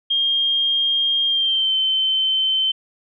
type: tone with pitch glide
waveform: sine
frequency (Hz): 3220 to 3083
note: G7 to G7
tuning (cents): +46 to -29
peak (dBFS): -16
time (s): 0.1-2.72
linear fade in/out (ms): 10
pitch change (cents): -75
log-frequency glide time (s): 1.26-1.75
effects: none